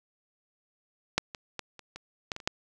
clicks, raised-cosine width 0.2 ms, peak -6 / -21 / -17 / -28 / -24 / -14 / -21 / -29 / -9 dBFS, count 9, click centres 1.18 / 1.348 / 1.593 / 1.793 / 1.96 / 2.318 / 2.364 / 2.402 / 2.475 s, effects none

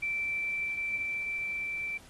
sine tone with level ramp, 2336 Hz, D7, 10 cents flat, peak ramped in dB -29 to -32 dBFS, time 0.02-1.98 s, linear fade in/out 10 ms, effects pink hiss -55 dBFS RMS until 2.09 s + AAC 32 kbps

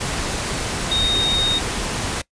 sine tone in noise, 3717 Hz, A#7, 6 cents flat, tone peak -16 dBFS, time 0.91-1.59 s, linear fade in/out 10 ms, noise pink, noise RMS -24 dBFS, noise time 0-2.22 s, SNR +5 dB, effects noise-tail reverb RT60 0.1 s tail -21 dB re dry + resampled to 22050 Hz

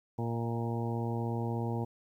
harmonic tone with a mistuned harmonic, 116.54 Hz, A#2, in tune, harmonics 1 / 2 / 3 / 4 / 5 / 6 / 7 / 8, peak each -33 / -37 / -40 / -41 / -48 / -47 / -43 / -45 dBFS, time 0.18-1.85 s, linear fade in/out 10 ms, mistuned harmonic 5, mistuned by +27 cents, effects 11-bit

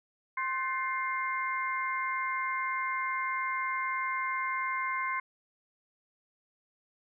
harmonic tone with a mistuned harmonic, 351.2 Hz, F4, 10 cents sharp, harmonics 3 / 4 / 5 / 6, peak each -32 / -39 / -44 / -34 dBFS, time 0.37-5.2 s, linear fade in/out 5 ms, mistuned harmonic 4, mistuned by +140 cents, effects none

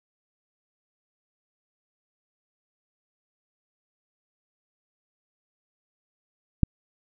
click, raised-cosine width 5 ms, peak -5 dBFS, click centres 6.633 s, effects none

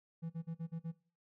triangle tone bursts, 164.81 Hz, E3, in tune, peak -36 dBFS, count 6, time 0.22-0.921 s, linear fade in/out 20 ms, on 81 ms, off 43 ms, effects noise-tail reverb RT60 0.4 s tail -19 dB re dry

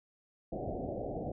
white low-pass noise, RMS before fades -38 dBFS, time 0.52-1.32 s, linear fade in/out 5 ms, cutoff 750 Hz, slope 96 dB/octave, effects none

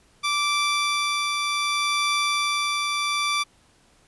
15% pulse tone with tremolo, 1169 Hz, D6, 8 cents flat, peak -14 dBFS, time 0.23-3.44 s, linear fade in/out 20 ms, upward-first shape triangle, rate 0.66 Hz, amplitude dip 30%, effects pink hiss -59 dBFS RMS until 4.07 s + resampled to 24000 Hz

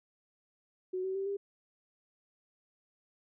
sine tone with pitch steps, 370 / 379.5 / 389.3 / 399.3 Hz, F#4 / F#4 / G4 / G4, 0 / +44 / -12 / +32 cents, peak -32 dBFS, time 0.93-1.37 s, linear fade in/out 10 ms, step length 110 ms, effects none

